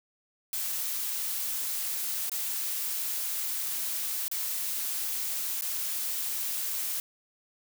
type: noise with dropouts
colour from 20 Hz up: blue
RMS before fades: -32 dBFS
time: 0.53-7 s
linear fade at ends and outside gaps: 1 ms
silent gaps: 2.296-2.317 / 4.281-4.314 / 5.611-5.621 s
effects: none